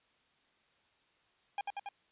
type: tone with echo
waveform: 45% pulse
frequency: 807 Hz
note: G#5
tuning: 50 cents flat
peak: -33 dBFS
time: 1.58-1.61 s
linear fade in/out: 2 ms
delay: 93 ms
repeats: 3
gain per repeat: -2 dB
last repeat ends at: 1.889 s
effects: white hiss -71 dBFS RMS until 2.11 s + resampled to 8000 Hz